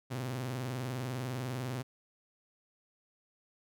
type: tone with vibrato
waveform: sawtooth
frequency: 125.5 Hz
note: B2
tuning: 28 cents sharp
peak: -31 dBFS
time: 0.1-1.83 s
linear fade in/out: 20 ms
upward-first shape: square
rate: 20 Hz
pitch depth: 110 cents each way
effects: none